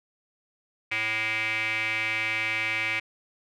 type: tone with band-pass filter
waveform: square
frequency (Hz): 110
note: A2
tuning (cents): 0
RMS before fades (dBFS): -28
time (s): 0.91-3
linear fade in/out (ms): 10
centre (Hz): 2300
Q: 7.4
effects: none

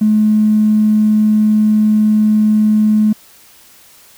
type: tone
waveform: triangle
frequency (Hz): 213.9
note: A3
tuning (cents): -49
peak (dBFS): -4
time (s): 0.01-3.13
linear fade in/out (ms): 10
effects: tanh soft clip ceiling -6 dBFS + white hiss -44 dBFS RMS until 4.17 s

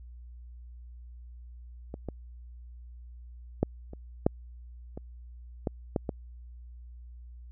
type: clicks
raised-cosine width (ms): 2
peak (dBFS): -24 / -21 / -10 / -29 / -8 / -25 / -15 / -13 / -17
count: 9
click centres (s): 1.941 / 2.087 / 3.63 / 3.934 / 4.265 / 4.975 / 5.672 / 5.962 / 6.092
effects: added 60 Hz sine -44 dBFS peak until 7.51 s

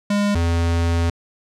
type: tone pair in turn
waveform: square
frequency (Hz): 204 / 84.44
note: G#3 / E2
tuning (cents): -31 / +42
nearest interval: octave + minor third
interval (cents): 1527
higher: first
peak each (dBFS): -17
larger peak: neither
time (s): 0.1-0.35 / 0.35-1.1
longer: second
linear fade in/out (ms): 5
effects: low-pass 8000 Hz 12 dB/octave

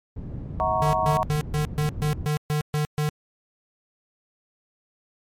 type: low-pass noise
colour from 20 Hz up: white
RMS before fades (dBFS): -33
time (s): 0.16-2.26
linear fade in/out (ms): 5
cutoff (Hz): 130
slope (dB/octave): 12
type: chord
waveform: sine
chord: D# minor seventh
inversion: none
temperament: equal with one note detuned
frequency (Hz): 638.3 / 740 / 932.3 / 1108.7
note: D#5 / F#5 / A#5 / C#6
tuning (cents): +44 / 0 / 0 / 0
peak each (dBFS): -26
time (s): 0.6-1.23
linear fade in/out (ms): 0
type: tone bursts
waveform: square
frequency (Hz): 150.3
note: D3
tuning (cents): +40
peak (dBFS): -22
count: 10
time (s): 0.82-3.09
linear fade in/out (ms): 0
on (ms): 110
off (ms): 130
effects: MP3 64 kbps

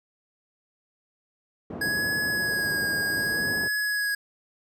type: band-pass noise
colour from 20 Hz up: pink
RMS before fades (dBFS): -36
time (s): 1.7-3.68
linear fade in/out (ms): 5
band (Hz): 130 to 600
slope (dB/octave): 12
type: tone with vibrato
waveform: square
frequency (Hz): 1661.2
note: G#6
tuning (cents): 0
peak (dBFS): -25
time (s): 1.81-4.15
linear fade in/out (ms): 5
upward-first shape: sine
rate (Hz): 0.66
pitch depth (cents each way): 27
effects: none

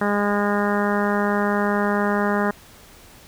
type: harmonic tone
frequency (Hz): 204.6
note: G#3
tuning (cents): -26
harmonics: 1 / 2 / 3 / 4 / 5 / 6 / 7 / 8 / 9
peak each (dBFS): -22 / -25 / -27 / -28 / -29 / -30 / -30 / -31 / -32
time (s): 0.01-2.51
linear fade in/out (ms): 5
effects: pink hiss -47 dBFS RMS until 3.27 s

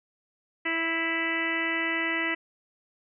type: harmonic tone with a mistuned harmonic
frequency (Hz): 329.6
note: E4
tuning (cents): 0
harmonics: 1 / 2 / 3 / 4 / 5 / 6 / 7 / 8 / 9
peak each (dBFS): -33 / -39 / -39 / -38 / -38 / -28 / -37 / -35 / -40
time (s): 0.65-2.35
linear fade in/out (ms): 10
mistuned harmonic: 5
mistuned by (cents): -16
effects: none

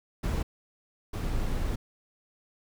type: noise bursts at uneven times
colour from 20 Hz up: brown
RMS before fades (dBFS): -29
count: 2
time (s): 0.23-0.43 / 1.13-1.76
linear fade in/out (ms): 10
effects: none

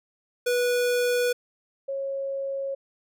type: tone pair in turn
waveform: square / sine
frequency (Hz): 489.3 / 547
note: B4 / C#5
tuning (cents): -16 / -23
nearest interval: major second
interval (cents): 193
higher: second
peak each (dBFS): -22 / -27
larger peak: first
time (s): 0.46-1.33 / 1.88-2.75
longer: neither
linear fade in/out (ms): 10
effects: none

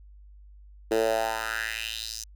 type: tone with high-pass filter sweep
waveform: 10% pulse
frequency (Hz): 111.7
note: A2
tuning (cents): +27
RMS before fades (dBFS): -29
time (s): 0.91-2.24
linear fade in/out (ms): 5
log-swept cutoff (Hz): 380 to 6200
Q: 3.4
effects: added 50 Hz sine -47 dBFS peak until 2.35 s

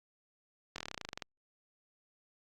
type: slowing click train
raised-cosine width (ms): 0.2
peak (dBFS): -22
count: 15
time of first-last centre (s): 0.76-1.222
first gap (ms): 22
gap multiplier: 1.06
effects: Opus 48 kbps

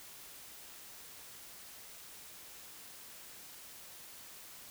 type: silence
effects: white hiss -52 dBFS RMS until 4.7 s

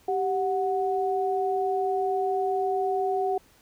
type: tone pair together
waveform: sine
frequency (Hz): 389.6 / 738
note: G4 / F#5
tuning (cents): -11 / -5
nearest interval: major seventh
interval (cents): 1106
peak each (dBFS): -26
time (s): 0.08-3.38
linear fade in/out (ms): 5
effects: pink hiss -59 dBFS RMS until 3.61 s

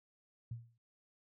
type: tone with exponential decay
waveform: sine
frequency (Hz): 116.54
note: A#2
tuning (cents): 0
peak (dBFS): -37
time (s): 0.51-0.78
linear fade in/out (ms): 5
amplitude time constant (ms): 57
effects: none

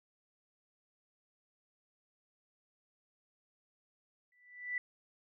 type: tone with exponential growth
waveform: sine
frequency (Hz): 1975.5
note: B6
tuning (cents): 0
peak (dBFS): -31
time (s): 4.32-4.78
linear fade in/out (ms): 2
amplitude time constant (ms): 100
effects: none

